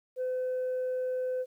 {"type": "tone", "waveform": "sine", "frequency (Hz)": 509, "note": "C5", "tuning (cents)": -48, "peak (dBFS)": -27, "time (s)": [0.16, 1.46], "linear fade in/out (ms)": 50, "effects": ["tanh soft clip ceiling -27 dBFS", "11-bit"]}